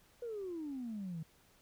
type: exponential sweep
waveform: sine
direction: down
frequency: 491.5 to 155.1 Hz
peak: -38 dBFS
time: 0.22-1.23 s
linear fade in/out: 5 ms
effects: tanh soft clip ceiling -35 dBFS + pink hiss -67 dBFS RMS until 1.61 s